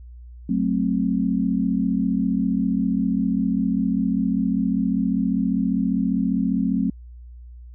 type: chord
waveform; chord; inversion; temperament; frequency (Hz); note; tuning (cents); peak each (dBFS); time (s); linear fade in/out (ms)
sine; F# diminished; none; equal with one note detuned; 185 / 220 / 265.1; F#3 / A3 / C4; 0 / 0 / +23; -23; 0.49-6.9; 5
effects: added 60 Hz sine -38 dBFS peak until 7.74 s